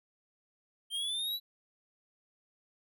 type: linear sweep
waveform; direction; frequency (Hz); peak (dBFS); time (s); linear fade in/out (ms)
square; up; 3136 to 3981; -33; 0.9-1.4; 50
effects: none